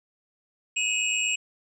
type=tone cluster; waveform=sine; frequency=2506 / 2614 / 2899 / 7540 Hz; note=D#7 / E7 / F#7 / A#8; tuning=+12 / -15 / -36 / +19 cents; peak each=-29 dBFS; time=0.76-1.36 s; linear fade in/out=10 ms; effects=none